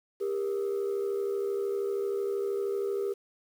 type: tone pair together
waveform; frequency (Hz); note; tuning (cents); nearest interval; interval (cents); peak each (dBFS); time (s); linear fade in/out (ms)
sine; 399 / 471.9; G4 / A#4; +31 / +21; minor third; 290; -27 / -32; 0.2-3.14; 20
effects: tanh soft clip ceiling -25 dBFS + 9-bit